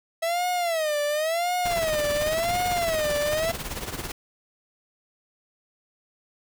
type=tone with vibrato; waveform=45% pulse; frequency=650 Hz; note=E5; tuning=24 cents flat; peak=-23 dBFS; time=0.22-3.52 s; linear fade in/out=10 ms; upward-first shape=sine; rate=0.93 Hz; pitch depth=180 cents each way
type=noise with tremolo; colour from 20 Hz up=pink; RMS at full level=-30 dBFS; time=1.65-4.12 s; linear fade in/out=5 ms; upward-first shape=triangle; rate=18 Hz; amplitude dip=75%
effects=none